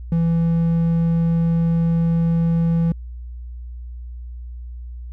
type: tone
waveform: triangle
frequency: 166.6 Hz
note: E3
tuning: 19 cents sharp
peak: -13 dBFS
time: 0.12-2.92 s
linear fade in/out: 2 ms
effects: added 60 Hz sine -30 dBFS peak until 5.12 s